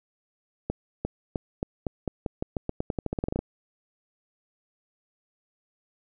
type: accelerating click train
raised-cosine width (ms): 2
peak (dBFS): -14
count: 21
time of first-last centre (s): 0.7-3.39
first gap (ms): 350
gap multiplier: 0.88
effects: none